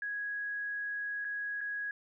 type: tone with dropouts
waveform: sine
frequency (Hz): 1661.2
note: G#6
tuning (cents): 0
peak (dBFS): -34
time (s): 0.02-1.91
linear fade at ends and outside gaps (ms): 2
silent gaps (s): 1.246-1.249 / 1.608-1.612
effects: none